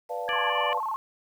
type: chord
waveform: sine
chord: B half-diminished seventh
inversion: none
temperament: equal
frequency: 493.9 / 587.3 / 698.5 / 880 Hz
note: B4 / D5 / F5 / A5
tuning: 0 / 0 / 0 / 0 cents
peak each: -34 / -36 / -34 / -36 dBFS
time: 0.09-0.8 s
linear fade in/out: 20 ms
type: tone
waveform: sine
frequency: 1661.2 Hz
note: G#6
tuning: in tune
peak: -32 dBFS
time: 0.28-0.5 s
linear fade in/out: 2 ms
type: harmonic tone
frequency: 588 Hz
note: D5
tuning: 2 cents sharp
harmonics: 1 / 2 / 3 / 4 / 5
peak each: -33 / -33 / -33 / -33 / -33 dBFS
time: 0.29-0.73 s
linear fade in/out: 0 ms
type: tone with vibrato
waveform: sine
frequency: 972 Hz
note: B5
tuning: 28 cents flat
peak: -27 dBFS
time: 0.33-0.96 s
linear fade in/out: 0 ms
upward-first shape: square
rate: 18 Hz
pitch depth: 180 cents each way
effects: 9-bit